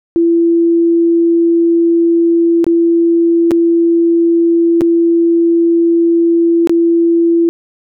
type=tone with dropouts; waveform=sine; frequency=336.6 Hz; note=E4; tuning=36 cents sharp; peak=-7 dBFS; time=0.16-7.49 s; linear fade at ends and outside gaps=0 ms; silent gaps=2.643-2.666 / 3.509-3.516 / 4.809-4.817 / 6.673-6.695 s; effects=none